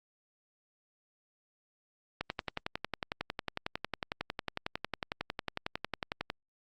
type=click train; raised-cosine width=0.3 ms; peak=-17 dBFS; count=46; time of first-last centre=2.21-6.301 s; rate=11 Hz; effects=Opus 48 kbps